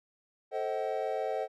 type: chord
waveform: triangle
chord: A diminished seventh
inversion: none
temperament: just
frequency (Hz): 440 / 528 / 633.6 / 760.3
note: A4 / C5 / Eb5 / Gb5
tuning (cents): 0 / +16 / +31 / +47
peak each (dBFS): -34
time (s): 0.51-1.48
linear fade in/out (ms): 50
effects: none